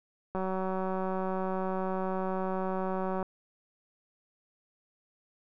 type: click train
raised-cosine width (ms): 1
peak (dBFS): -20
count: 542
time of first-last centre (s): 0.35-3.228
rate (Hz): 188
effects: none